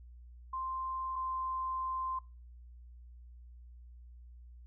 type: tone pair in turn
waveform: sine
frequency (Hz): 1046.5 / 1042.6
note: C6 / C6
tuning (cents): 0 / -6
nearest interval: unison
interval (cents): 6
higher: first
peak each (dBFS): -35 / -34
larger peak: second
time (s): 0.53-1.16 / 1.16-2.19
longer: second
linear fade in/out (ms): 5
effects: noise-tail reverb RT60 0.3 s tail -21 dB re dry + added 60 Hz sine -50 dBFS peak until 4.66 s